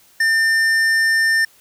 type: tone with hard clipping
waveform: triangle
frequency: 1800 Hz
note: A6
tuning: 39 cents sharp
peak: -15 dBFS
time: 0.2-1.45 s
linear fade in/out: 5 ms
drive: 14 dB
effects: white hiss -52 dBFS RMS until 1.6 s